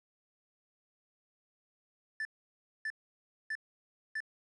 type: tone bursts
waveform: triangle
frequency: 1758 Hz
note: A6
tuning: 2 cents flat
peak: -32 dBFS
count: 4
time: 2.2-4.204 s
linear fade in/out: 2 ms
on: 51 ms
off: 600 ms
effects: resampled to 24000 Hz + 11-bit